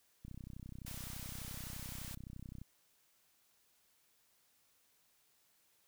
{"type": "click train", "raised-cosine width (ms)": 5, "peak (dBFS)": -36, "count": 76, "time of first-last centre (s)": [0.25, 2.616], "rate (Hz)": 31.7}
{"type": "high-pass noise", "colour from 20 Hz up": "white", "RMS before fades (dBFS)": -49, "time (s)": [0.86, 2.15], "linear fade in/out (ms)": 5, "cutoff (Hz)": 430, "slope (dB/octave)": 48}
{"effects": ["white hiss -73 dBFS RMS until 5.87 s"]}